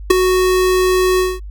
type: tone with ADSR envelope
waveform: square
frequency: 369.6 Hz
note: F#4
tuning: 2 cents flat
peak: -3 dBFS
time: 0.1-1.4 s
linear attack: 8 ms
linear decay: 9 ms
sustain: -9 dB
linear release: 210 ms
effects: added 50 Hz sine -27 dBFS peak until 1.5 s